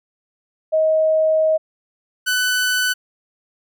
sine / sawtooth tone pair in turn, 631 / 1497.8 Hz, D#5 / F#6, +24 / +21 cents, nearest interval octave + minor third, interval 1497 cents, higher second, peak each -13 dBFS, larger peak neither, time 0.72-1.58 / 2.26-2.94 s, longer first, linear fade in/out 20 ms, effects none

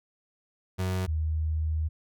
35% pulse / sine tone pair in turn, 92.9 / 78.48 Hz, F#2 / D#2, +7 / +15 cents, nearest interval minor third, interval 292 cents, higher first, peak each -25 dBFS, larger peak neither, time 0.78-1.07 / 1.07-1.89 s, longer second, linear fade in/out 20 ms, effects none

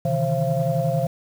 sine tone cluster, 130.7 / 152 / 162.9 / 532 / 679 Hz, C3 / D#3 / E3 / C5 / F5, -1 / -40 / -20 / +29 / -49 cents, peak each -25 dBFS, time 0.05-1.07 s, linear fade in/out 5 ms, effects tanh soft clip ceiling -10 dBFS + 7-bit

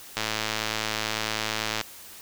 click train, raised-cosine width 0.2 ms, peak -9 dBFS, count 180, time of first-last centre 0.17-1.812 s, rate 109 Hz, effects white hiss -45 dBFS RMS until 2.21 s

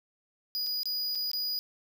square tone with dropouts, 4919 Hz, D#8, 21 cents flat, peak -30 dBFS, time 0.55-1.59 s, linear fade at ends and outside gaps 0 ms, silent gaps 0.664-0.668 / 0.832-0.856 / 1.15-1.155 / 1.315-1.333 s, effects none

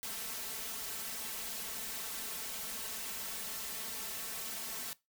white noise with comb filter, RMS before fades -41 dBFS, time 0.03-4.93 s, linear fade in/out 0 ms, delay 4.5 ms, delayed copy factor +1, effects noise-tail reverb RT60 0.2 s tail -19 dB re dry

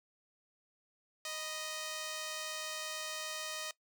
5% pulse tone pair together, 622.3 / 987.8 Hz, D#5 / B5, 0 / 0 cents, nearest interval minor sixth, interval 800 cents, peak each -28 / -37 dBFS, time 1.25-3.71 s, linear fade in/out 2 ms, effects noise-tail reverb RT60 0.1 s tail -19 dB re dry

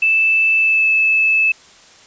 sine tone with pitch glide, 2637 to 2614 Hz, E7 to E7, 0 to -15 cents, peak -11 dBFS, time 0.02-1.52 s, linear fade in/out 5 ms, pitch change -15 cents, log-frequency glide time 0.58-0.88 s, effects white hiss -45 dBFS RMS until 2.06 s + resampled to 16000 Hz

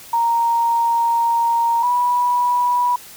sine tone pair in turn, 931 / 977.4 Hz, A#5 / B5, -2 / -18 cents, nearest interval minor second, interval 84 cents, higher second, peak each -14 dBFS, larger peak neither, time 0.13-1.83 / 1.83-2.96 s, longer first, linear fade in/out 5 ms, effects white hiss -40 dBFS RMS until 3.16 s

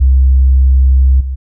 sine tone with level steps, 65.9 Hz, C2, 13 cents sharp, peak -3 / -15 dBFS, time 0-1.36 s, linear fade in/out 20 ms, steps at 1.2 s, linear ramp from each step 10 ms, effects tanh soft clip ceiling -1 dBFS

